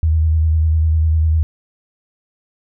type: tone with vibrato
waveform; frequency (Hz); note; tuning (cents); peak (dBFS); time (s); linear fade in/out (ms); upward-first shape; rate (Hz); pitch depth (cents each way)
sine; 79.3; D#2; +33; -11; 0.03-1.43; 0; triangle; 10; 44
effects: none